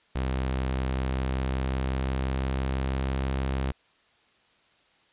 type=tone with pitch glide; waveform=sawtooth; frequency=65.1 to 66.47 Hz; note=C2 to C2; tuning=-8 to +28 cents; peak=-22 dBFS; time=0.15-3.72 s; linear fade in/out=10 ms; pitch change=+36 cents; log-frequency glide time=0.88-3.35 s; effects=white hiss -63 dBFS RMS until 5.12 s + resampled to 8000 Hz